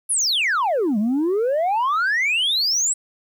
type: exponential two-way sweep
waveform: sine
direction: down then up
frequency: 11340 to 199.6 to 8090 Hz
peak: -15 dBFS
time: 0.09-2.94 s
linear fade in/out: 20 ms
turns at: 0.98 s
effects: tanh soft clip ceiling -16 dBFS + 9-bit